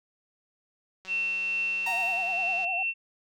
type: click train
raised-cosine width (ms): 0.2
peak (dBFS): -30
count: 301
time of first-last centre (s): 1.05-2.646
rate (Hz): 188
type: tone with tremolo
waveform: sine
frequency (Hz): 2700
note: E7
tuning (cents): +41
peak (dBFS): -25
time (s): 1.07-2.94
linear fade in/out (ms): 50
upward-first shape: triangle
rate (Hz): 2.3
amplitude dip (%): 25
type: tone with exponential decay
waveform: sawtooth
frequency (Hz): 932.3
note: A#5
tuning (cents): 0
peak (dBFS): -28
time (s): 1.86-2.74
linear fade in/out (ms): 5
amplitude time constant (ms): 190
type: tone with vibrato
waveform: sine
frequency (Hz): 728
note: F#5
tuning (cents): -28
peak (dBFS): -32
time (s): 1.87-2.83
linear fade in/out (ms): 5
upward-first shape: sine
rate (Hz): 9.9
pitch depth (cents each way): 93
effects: none